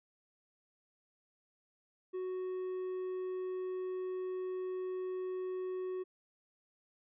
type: tone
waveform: triangle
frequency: 370 Hz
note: F#4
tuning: in tune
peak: -34 dBFS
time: 2.13-6.04 s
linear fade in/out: 20 ms
effects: resampled to 8000 Hz